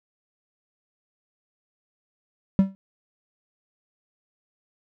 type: tone with exponential decay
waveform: triangle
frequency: 193.4 Hz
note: G3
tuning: 23 cents flat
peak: -8 dBFS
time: 2.59-2.75 s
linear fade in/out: 0 ms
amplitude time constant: 34 ms
effects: none